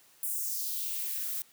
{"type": "noise with high-pass filter sweep", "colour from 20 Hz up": "violet", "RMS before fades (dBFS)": -34, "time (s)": [0.23, 1.42], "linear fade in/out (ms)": 2, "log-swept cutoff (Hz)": [10000, 1000], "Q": 2.2, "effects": ["white hiss -61 dBFS RMS until 1.52 s", "high-pass 80 Hz 12 dB/octave"]}